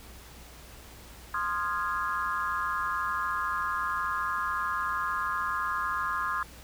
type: chord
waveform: sine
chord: F minor seventh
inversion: second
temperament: equal with one note detuned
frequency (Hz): 1046.5 / 1233.1 / 1396.9 / 1661.2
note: C6 / Eb6 / F6 / Ab6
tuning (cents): 0 / -16 / 0 / 0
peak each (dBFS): -32 / -32 / -35 / -35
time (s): 1.34-6.43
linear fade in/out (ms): 2
effects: added 60 Hz sine -50 dBFS peak until 6.63 s + pink hiss -50 dBFS RMS until 6.63 s